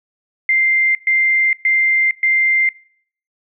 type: tone bursts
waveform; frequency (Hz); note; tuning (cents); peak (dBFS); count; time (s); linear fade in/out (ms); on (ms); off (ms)
sine; 2093; C7; 0; -11; 4; 0.49-2.69; 2; 460; 120
effects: noise-tail reverb RT60 0.6 s tail -25 dB re dry